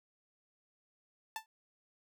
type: tone with exponential decay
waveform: sawtooth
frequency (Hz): 883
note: A5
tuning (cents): +6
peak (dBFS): -30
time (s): 1.36-1.46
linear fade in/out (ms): 1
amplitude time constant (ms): 20
effects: none